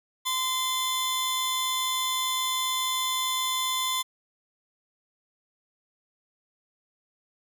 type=tone pair together; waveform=sawtooth; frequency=1035 / 3493 Hz; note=C6 / A7; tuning=-19 / -13 cents; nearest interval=octave + major sixth; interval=2106 cents; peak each=-25 dBFS; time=0.25-4.03 s; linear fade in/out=20 ms; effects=none